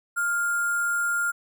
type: tone with sample-and-hold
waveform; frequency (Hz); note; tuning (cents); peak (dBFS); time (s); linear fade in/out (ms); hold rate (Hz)
sine; 1402; F6; +6; -22; 0.16-1.32; 20; 8820
effects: none